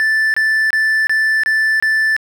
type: tone bursts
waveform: triangle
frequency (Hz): 1760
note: A6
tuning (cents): 0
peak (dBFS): -10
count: 6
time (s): 0-2.165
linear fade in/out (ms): 0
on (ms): 340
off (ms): 25
effects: none